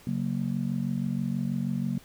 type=chord; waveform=sine; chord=F# major; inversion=second; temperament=just; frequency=138.75 / 185 / 231.2 Hz; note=C#3 / F#3 / A#3; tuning=+2 / 0 / -14 cents; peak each=-31 / -30 / -30 dBFS; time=0.07-1.98 s; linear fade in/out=2 ms; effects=tanh soft clip ceiling -17 dBFS + pink hiss -54 dBFS RMS until 2.04 s